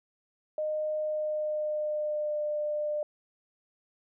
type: tone with pitch glide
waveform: sine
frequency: 614 to 598.9 Hz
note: D#5 to D5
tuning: -23 to +34 cents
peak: -28 dBFS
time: 0.58-3.03 s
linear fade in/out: 2 ms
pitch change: -43 cents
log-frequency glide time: 0.98-2.47 s
effects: none